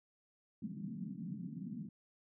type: band-pass noise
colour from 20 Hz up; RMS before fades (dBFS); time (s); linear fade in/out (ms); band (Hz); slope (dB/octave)
white; -44; 0.62-1.89; 5; 150 to 240; 48
effects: none

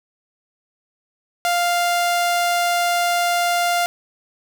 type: tone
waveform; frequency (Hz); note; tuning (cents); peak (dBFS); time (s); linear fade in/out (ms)
sawtooth; 698.5; F5; 0; -13; 1.45-3.86; 0
effects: none

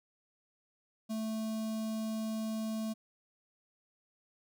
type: tone with notch filter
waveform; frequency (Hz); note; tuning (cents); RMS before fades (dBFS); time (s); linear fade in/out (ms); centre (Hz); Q
square; 220; A3; 0; -36; 1.09-2.94; 20; 1800; 0.69
effects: none

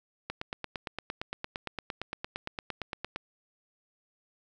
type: click train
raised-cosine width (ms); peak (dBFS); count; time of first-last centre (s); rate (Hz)
0.3; -18; 26; 0.3-3.16; 8.74
effects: none

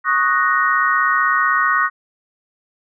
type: chord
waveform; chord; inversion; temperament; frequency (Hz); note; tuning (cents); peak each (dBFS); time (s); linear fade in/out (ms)
sine; D# minor seventh; third; equal; 1108.7 / 1244.5 / 1480 / 1864.7; C#6 / D#6 / F#6 / A#6; 0 / 0 / 0 / 0; -19; 0.04-1.9; 50
effects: none

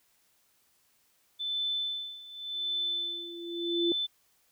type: tone with tremolo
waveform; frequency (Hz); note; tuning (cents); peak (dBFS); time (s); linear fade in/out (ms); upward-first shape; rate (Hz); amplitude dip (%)
sine; 3520; A7; 0; -28; 1.39-4.07; 20; sine; 0.87; 85
type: tone with exponential growth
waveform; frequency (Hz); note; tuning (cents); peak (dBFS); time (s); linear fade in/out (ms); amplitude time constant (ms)
sine; 342.7; F4; -33; -24; 2.54-3.92; 1; 300
effects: white hiss -69 dBFS RMS until 4.51 s

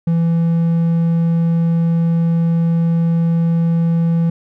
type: tone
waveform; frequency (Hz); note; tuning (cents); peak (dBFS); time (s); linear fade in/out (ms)
triangle; 166.9; E3; +22; -10; 0.07-4.3; 5
effects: none

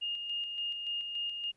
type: tone with tremolo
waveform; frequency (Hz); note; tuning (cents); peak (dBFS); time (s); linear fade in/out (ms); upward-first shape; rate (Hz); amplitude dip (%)
sine; 2836; F7; +26; -32; 0.01-1.52; 20; square; 3.5; 40
effects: pink hiss -73 dBFS RMS until 1.56 s + resampled to 24000 Hz

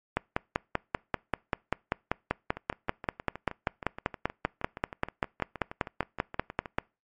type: two click trains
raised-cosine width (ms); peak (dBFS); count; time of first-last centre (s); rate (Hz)
0.5; -10 / -22; 35 / 27; 0.17-6.785 / 2.57-6.658; 5.14 / 6.36
effects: noise-tail reverb RT60 0.3 s tail -26 dB re dry + MP3 48 kbps

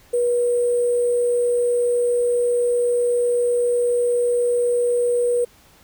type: tone with sample-and-hold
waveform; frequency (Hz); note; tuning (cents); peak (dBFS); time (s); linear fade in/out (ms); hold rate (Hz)
sine; 483.9; B4; -35; -16; 0.13-5.45; 10; 8820
effects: pink hiss -52 dBFS RMS until 5.83 s

